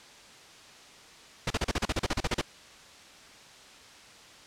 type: noise bursts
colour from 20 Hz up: pink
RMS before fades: -27 dBFS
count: 14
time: 1.47-2.414 s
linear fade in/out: 5 ms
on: 34 ms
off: 36 ms
effects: white hiss -51 dBFS RMS until 4.46 s + low-pass 6000 Hz 12 dB/octave